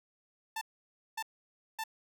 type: tone bursts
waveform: sawtooth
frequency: 887 Hz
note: A5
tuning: 14 cents sharp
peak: -31 dBFS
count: 3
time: 0.56-1.839 s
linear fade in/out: 5 ms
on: 53 ms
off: 560 ms
effects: none